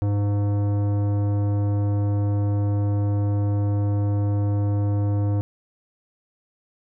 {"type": "tone with tanh clipping", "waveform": "sine", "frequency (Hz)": 102, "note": "G#2", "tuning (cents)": -31, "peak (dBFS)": -21, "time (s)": [0.02, 5.41], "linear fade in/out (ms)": 0, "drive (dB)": 15, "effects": []}